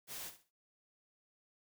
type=noise with echo; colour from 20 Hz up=white; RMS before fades=-45 dBFS; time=0.07-0.32 s; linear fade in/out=50 ms; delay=65 ms; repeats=3; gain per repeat=-12 dB; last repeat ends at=0.515 s; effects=none